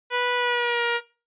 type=tone with pitch glide; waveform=10% pulse; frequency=491.2 to 472.8 Hz; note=B4 to A#4; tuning=-9 to +24 cents; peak=-13 dBFS; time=0.1-1.01 s; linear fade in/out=50 ms; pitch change=-67 cents; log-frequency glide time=0.36-0.83 s; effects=noise-tail reverb RT60 0.3 s tail -18 dB re dry + resampled to 8000 Hz